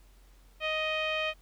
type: tone with low-pass filter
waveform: sawtooth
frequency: 624 Hz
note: D#5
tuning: 5 cents sharp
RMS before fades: -31 dBFS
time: 0.6-1.34 s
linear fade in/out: 50 ms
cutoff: 2800 Hz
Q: 7.3
effects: added 45 Hz sine -55 dBFS peak until 1.41 s + pink hiss -65 dBFS RMS until 1.41 s